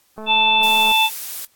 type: click train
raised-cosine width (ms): 1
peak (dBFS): -21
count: 161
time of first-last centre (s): 0.18-0.917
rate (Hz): 217
type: harmonic tone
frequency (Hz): 880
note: A5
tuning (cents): 0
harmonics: 1 / 3 / 4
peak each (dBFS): -17 / -17 / -17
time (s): 0.26-1.1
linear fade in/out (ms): 50
type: noise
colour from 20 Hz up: blue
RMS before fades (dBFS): -29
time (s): 0.63-1.45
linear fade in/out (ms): 2
effects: white hiss -59 dBFS RMS until 1.55 s + AAC 64 kbps